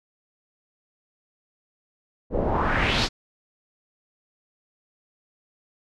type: noise with low-pass filter sweep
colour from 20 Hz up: pink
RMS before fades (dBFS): -23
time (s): 2.3-3.09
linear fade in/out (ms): 50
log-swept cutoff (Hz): 390 to 5400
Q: 2.5
effects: none